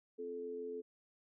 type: harmonic tone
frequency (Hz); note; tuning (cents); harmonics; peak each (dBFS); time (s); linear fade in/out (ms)
86.8; F2; -10; 3 / 4 / 5; -50 / -52 / -41; 0.18-0.82; 20
effects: none